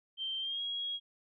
sine tone with pitch glide, 3136 to 3301 Hz, G7 to G#7, 0 to -11 cents, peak -34 dBFS, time 0.17-1 s, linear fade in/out 50 ms, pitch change +89 cents, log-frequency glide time 0.4-0.62 s, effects none

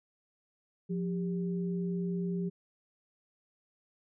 sine tone pair together, 177.2 / 397.8 Hz, F3 / G4, +25 / +25 cents, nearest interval octave + major second, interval 1400 cents, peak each -31 / -38 dBFS, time 0.89-2.5 s, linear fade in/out 20 ms, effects none

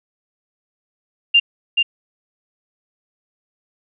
sine tone with echo, 2792 Hz, F7, 1 cent flat, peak -8 dBFS, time 1.34-1.4 s, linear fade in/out 10 ms, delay 430 ms, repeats 1, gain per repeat -4 dB, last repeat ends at 1.83 s, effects none

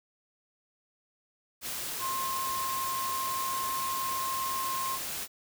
sine tone in noise, 1061 Hz, C6, 24 cents sharp, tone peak -31 dBFS, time 1.99-4.99 s, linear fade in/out 50 ms, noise white, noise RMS -36 dBFS, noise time 1.61-5.28 s, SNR +2 dB, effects none

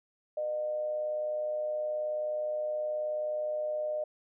sine tone with amplitude modulation, 609 Hz, D#5, 37 cents flat, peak -28 dBFS, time 0.37-4.04 s, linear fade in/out 5 ms, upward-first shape sine, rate 119 Hz, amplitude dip 40%, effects none

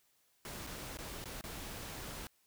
pink noise with dropouts, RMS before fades -45 dBFS, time 0.45-2.27 s, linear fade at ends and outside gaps 1 ms, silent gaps 0.667-0.671 / 0.972-0.987 / 1.242-1.256 / 1.411-1.439 s, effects white hiss -73 dBFS RMS until 2.46 s

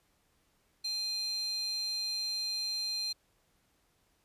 square tone with high-pass filter, 830.6 Hz, G#5, in tune, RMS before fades -35 dBFS, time 0.84-3.13 s, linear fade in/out 10 ms, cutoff 4300 Hz, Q 9.7, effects pink hiss -72 dBFS RMS until 4.24 s + resampled to 32000 Hz

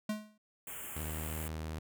square tone with exponential decay, 212.9 Hz, G#3, 43 cents sharp, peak -31 dBFS, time 0.09-0.38 s, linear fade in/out 5 ms, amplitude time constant 61 ms
white band-stop noise, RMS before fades -44 dBFS, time 0.67-1.48 s, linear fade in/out 2 ms, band 3200 to 6900 Hz, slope 96 dB/octave
sawtooth tone with pitch glide, 77.78 to 78.82 Hz, D#2 to D#2, 0 to +23 cents, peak -34 dBFS, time 0.96-1.79 s, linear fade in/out 5 ms, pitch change +23 cents, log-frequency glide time 1.13-1.52 s
effects none

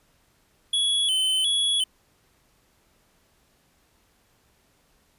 square tone with vibrato, 3206 Hz, G7, 38 cents sharp, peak -21 dBFS, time 0.73-1.84 s, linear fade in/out 5 ms, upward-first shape square, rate 1.4 Hz, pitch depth 84 cents each way, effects pink hiss -64 dBFS RMS until 5.18 s + resampled to 32000 Hz

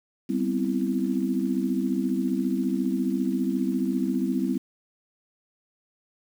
sine chord, C major seventh, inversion second, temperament equal, 196 / 246.9 / 261.6 / 329.6 Hz, G3 / B3 / C4 / E4, 0 / 0 / 0 / 0 cents, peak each -28 / -29 / -27 / -30 dBFS, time 0.29-4.58 s, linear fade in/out 10 ms, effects 8-bit

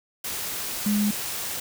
sine tone in noise, 207.7 Hz, G#3, in tune, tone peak -20 dBFS, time 0.86-1.11 s, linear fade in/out 5 ms, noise white, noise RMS -31 dBFS, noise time 0.24-1.6 s, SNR +8 dB, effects none

